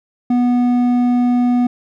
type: tone with hard clipping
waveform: sine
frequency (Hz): 245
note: B3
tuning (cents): -14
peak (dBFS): -13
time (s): 0.3-1.67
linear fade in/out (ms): 5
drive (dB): 6
effects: none